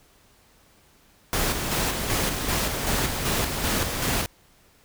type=noise with tremolo; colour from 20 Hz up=pink; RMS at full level=-24 dBFS; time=1.33-4.26 s; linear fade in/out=0 ms; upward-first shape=square; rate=2.6 Hz; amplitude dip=40%; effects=pink hiss -58 dBFS RMS until 4.84 s